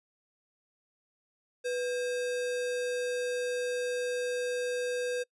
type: tone with sample-and-hold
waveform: sine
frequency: 493.9 Hz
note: B4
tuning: in tune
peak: -29 dBFS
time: 1.64-5.24 s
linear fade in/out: 20 ms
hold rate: 2100 Hz
effects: noise-tail reverb RT60 0.1 s tail -26 dB re dry + resampled to 24000 Hz